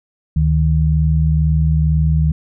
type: tone pair together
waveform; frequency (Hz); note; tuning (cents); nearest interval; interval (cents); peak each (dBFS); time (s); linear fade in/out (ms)
sine; 73.41 / 155.56; D2 / D#3; 0 / 0; octave + minor second; 1300; -14; 0.36-2.32; 5
effects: none